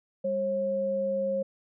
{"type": "tone pair together", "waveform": "sine", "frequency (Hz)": [200, 540.9], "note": ["G3", "C#5"], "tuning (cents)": [35, -43], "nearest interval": "octave + perfect fourth", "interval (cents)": 1722, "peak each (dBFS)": [-35, -26], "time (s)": [0.24, 1.43], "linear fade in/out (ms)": 10, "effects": []}